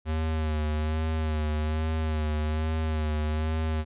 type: tone with vibrato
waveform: square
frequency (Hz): 77.78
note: D#2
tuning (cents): 0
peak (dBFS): -26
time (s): 0.05-3.85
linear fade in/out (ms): 50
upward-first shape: sine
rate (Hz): 1.2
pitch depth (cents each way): 36
effects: resampled to 8000 Hz